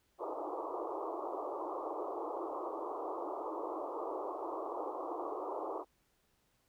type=band-pass noise; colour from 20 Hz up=pink; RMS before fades=-40 dBFS; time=0.18-5.85 s; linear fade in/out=50 ms; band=310 to 1200 Hz; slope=96 dB/octave; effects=pink hiss -75 dBFS RMS until 6.68 s